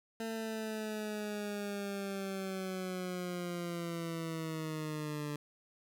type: linear sweep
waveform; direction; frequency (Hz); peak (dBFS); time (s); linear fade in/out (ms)
20% pulse; down; 225.9 to 146.83; -32; 0.2-5.36; 2
effects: none